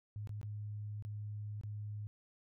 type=tone with dropouts; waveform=sine; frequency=104.7 Hz; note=G#2; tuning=15 cents sharp; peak=-40 dBFS; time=0.16-2.07 s; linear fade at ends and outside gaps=0 ms; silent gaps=0.273-0.293 / 0.414-0.43 / 1.024-1.05 / 1.612-1.635 s; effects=none